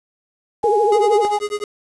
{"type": "tone", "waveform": "sine", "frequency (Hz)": 830.6, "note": "G#5", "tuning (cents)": 0, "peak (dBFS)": -17, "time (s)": [0.63, 1.39], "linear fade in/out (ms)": 10}
{"type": "tone with vibrato", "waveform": "sine", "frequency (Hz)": 432.4, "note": "A4", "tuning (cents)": -30, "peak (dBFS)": -14, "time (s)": [0.64, 1.25], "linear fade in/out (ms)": 0, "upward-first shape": "triangle", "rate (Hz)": 13, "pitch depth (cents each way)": 190}
{"type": "tone with tremolo", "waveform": "square", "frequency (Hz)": 415.3, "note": "G#4", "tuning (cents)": 0, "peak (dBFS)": -19, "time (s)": [0.92, 1.64], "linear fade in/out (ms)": 2, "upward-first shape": "sine", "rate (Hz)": 10, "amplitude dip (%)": 95}
{"effects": ["resampled to 22050 Hz", "7-bit"]}